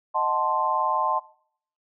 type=chord; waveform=sine; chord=D# diminished seventh; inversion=none; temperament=equal; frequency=622.3 / 740 / 880 / 1046.5 Hz; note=D#5 / F#5 / A5 / C6; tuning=0 / 0 / 0 / 0 cents; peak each=-30 / -30 / -25 / -24 dBFS; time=0.14-1.2 s; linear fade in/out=20 ms; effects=noise-tail reverb RT60 0.6 s tail -21 dB re dry